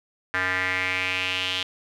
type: tone with band-pass filter sweep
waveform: square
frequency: 92.5 Hz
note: F#2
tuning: in tune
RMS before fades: -26 dBFS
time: 0.34-1.63 s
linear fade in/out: 0 ms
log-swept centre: 1700 to 3200 Hz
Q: 4.2
effects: none